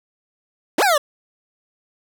25% pulse exponential two-way sweep, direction up then down, 246.9 to 861 to 556 Hz, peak -10 dBFS, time 0.78-0.98 s, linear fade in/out 5 ms, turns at 0.83 s, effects none

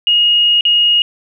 sine tone with dropouts, 2870 Hz, F7, 47 cents sharp, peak -8 dBFS, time 0.07-1.02 s, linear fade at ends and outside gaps 1 ms, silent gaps 0.609-0.652 s, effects none

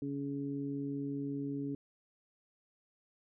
harmonic tone, 140.4 Hz, C#3, 22 cents sharp, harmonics 1 / 2 / 3, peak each -42 / -36 / -45 dBFS, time 0.02-1.75 s, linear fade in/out 2 ms, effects none

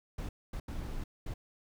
brown noise bursts at uneven times, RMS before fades -38 dBFS, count 4, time 0.18-0.29 / 0.53-0.6 / 0.68-1.04 / 1.26-1.34 s, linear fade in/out 5 ms, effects none

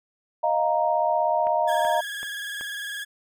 sine chord, Eb suspended second, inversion none, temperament equal, 622.3 / 698.5 / 932.3 Hz, Eb5 / F5 / Bb5, 0 / 0 / 0 cents, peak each -24 dBFS, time 0.43-2.01 s, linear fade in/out 10 ms
click train, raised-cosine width 0.5 ms, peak -24 dBFS, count 4, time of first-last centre 1.47-2.611 s, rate 2.63 Hz
30% pulse tone with vibrato, 1661.2 Hz, G#6, in tune, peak -28 dBFS, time 1.67-3.05 s, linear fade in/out 20 ms, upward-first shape square, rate 20 Hz, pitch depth 43 cents each way
effects none

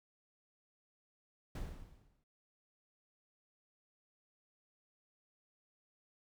brown noise with exponential decay, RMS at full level -38 dBFS, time 1.55-2.24 s, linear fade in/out 5 ms, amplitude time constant 150 ms, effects none

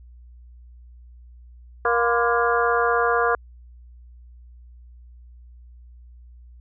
harmonic tone with a mistuned harmonic, 235.7 Hz, A#3, 19 cents sharp, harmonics 2 / 3 / 4 / 5 / 6 / 7, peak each -22 / -25 / -26 / -24 / -25 / -28 dBFS, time 1.85-3.35 s, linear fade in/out 2 ms, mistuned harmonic 4, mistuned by +140 cents, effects added 60 Hz sine -43 dBFS peak until 6.6 s

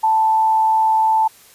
sine tone with frequency modulation, 880 Hz, A5, in tune, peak -12 dBFS, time 0.03-1.28 s, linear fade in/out 10 ms, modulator 103 Hz, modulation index 0.25, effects white hiss -47 dBFS RMS until 1.54 s + resampled to 32000 Hz

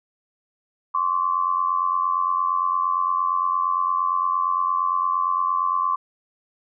sine tone pair together, 1051.3 / 1140 Hz, C6 / C#6, +8 / +48 cents, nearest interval minor second, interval 140 cents, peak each -22 dBFS, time 0.94-5.96 s, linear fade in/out 10 ms, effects none

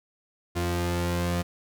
sawtooth tone pair together, 87.18 / 174.61 Hz, F2 / F3, -3 / 0 cents, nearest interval octave, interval 1203 cents, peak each -23 dBFS, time 0.55-1.43 s, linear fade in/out 20 ms, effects none

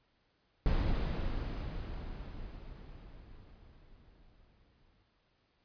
brown noise with exponential decay, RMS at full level -29 dBFS, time 0.66-5.03 s, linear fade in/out 1 ms, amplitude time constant 950 ms, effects pink hiss -74 dBFS RMS until 5.64 s + resampled to 11025 Hz

